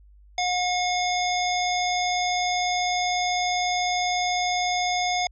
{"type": "harmonic tone with a mistuned harmonic", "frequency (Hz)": 722, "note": "F#5", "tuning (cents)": -43, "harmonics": [1, 3, 5, 7, 9], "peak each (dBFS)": [-24, -29, -31, -32, -34], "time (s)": [0.38, 5.27], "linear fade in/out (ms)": 2, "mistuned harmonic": 5, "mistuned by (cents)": -31, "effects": ["added 50 Hz sine -49 dBFS peak until 5.31 s"]}